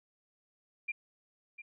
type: tone with echo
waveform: sine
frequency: 2389 Hz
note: D7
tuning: 29 cents sharp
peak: -32 dBFS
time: 0.88-0.92 s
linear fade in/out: 10 ms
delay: 700 ms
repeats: 1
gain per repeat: -12 dB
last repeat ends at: 1.62 s
effects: none